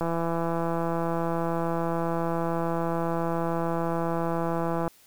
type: click train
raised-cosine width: 1 ms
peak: -15 dBFS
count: 814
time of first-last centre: 0.01-4.878 s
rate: 167 Hz
effects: white hiss -57 dBFS RMS until 5.06 s